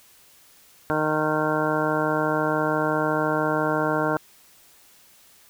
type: harmonic tone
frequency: 154.1 Hz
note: D#3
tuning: 16 cents flat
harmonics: 1 / 2 / 3 / 4 / 5 / 6 / 7 / 9 / 10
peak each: -31 / -27 / -28 / -27 / -32 / -30 / -31 / -29 / -33 dBFS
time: 0.9-4.17 s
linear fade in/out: 0 ms
effects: white hiss -54 dBFS RMS until 5.49 s